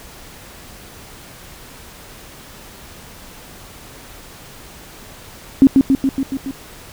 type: tone with echo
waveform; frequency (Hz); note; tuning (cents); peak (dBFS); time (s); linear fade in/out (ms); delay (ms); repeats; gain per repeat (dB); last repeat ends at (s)
sine; 270; C#4; -45; -3; 5.62-5.67; 0; 140; 6; -3; 6.51
effects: pink hiss -39 dBFS RMS until 6.92 s